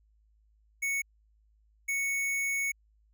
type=tone bursts at uneven times; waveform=square; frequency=2217 Hz; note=C#7; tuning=in tune; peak=-29 dBFS; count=2; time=0.82-1.02 / 1.88-2.72 s; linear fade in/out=10 ms; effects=added 53 Hz sine -63 dBFS peak until 3.13 s